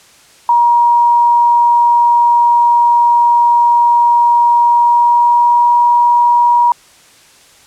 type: tone with pitch glide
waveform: sine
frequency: 950 to 957.2 Hz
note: A#5 to A#5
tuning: +33 to +46 cents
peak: -6 dBFS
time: 0.49-6.72 s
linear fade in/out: 2 ms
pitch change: +13 cents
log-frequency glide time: 4.61-5.7 s
effects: white hiss -44 dBFS RMS until 7.66 s + low-pass 9000 Hz 12 dB/octave